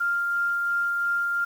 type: tone with tremolo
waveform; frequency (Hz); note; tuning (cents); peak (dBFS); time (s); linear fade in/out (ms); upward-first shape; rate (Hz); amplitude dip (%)
sine; 1396.9; F6; 0; -21; 0-1.45; 10; triangle; 2.9; 25
effects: 8-bit